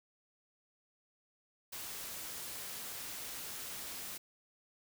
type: noise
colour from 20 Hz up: white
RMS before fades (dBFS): -44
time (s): 1.72-4.18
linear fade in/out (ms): 10
effects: none